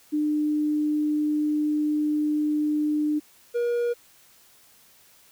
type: tone pair in turn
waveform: sine / triangle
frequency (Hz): 300.7 / 477.3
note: D4 / A#4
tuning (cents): +41 / +41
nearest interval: minor sixth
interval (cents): 800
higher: second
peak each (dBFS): -21 / -20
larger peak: second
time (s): 0.12-3.2 / 3.54-3.94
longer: first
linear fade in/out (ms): 20
effects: white hiss -56 dBFS RMS until 5.31 s